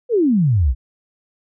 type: exponential sweep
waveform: sine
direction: down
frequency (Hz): 512 to 55.4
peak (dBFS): -12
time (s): 0.09-0.75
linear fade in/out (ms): 50
effects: none